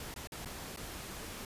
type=noise with dropouts; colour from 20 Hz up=pink; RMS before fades=-44 dBFS; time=0-1.45 s; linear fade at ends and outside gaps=2 ms; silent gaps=0.141-0.161 / 0.273-0.32 / 0.448-0.457 / 0.763-0.772 s; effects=resampled to 32000 Hz